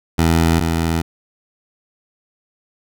15% pulse tone pair in turn, 82.41 / 82.41 Hz, E2 / E2, 0 / 0 cents, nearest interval unison, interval 0 cents, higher neither, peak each -6 / -10 dBFS, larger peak first, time 0.18-0.6 / 0.6-1.02 s, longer neither, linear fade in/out 10 ms, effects none

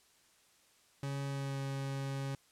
40% pulse tone with pitch glide, 138.9 to 136.83 Hz, C#3 to C#3, +4 to -22 cents, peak -35 dBFS, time 1.03-2.35 s, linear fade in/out 2 ms, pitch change -26 cents, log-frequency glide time 1.28-1.6 s, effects white hiss -67 dBFS RMS until 2.51 s + low-pass 10000 Hz 12 dB/octave

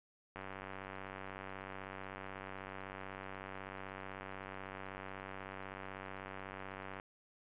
click train, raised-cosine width 0.5 ms, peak -30 dBFS, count 639, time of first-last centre 0.36-6.999 s, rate 96.1 Hz, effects resampled to 8000 Hz

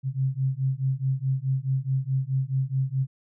sine beating tone pair, 130.81 / 135.51 Hz, C3 / C#3, 0 / -39 cents, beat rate 4.7 Hz, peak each -26 dBFS, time 0.03-3.07 s, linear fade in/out 50 ms, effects none

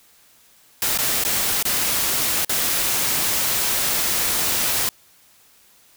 white noise with dropouts, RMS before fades -21 dBFS, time 0.82-4.89 s, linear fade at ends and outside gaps 1 ms, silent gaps 0.976-0.987 / 1.238-1.249 / 1.627-1.652 / 2.448-2.494 s, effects white hiss -54 dBFS RMS until 5.96 s

